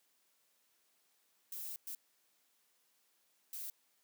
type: noise bursts at uneven times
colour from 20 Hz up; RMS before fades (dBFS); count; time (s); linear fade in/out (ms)
violet; -44; 3; 1.52-1.76 / 1.87-1.95 / 3.53-3.7; 2
effects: white hiss -75 dBFS RMS until 4.03 s + high-pass 200 Hz 12 dB/octave